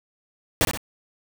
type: noise with echo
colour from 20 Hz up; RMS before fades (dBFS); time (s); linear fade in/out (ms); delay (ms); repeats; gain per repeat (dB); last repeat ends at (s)
pink; -19; 0.61-0.65; 0; 62; 2; -6; 0.774
effects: none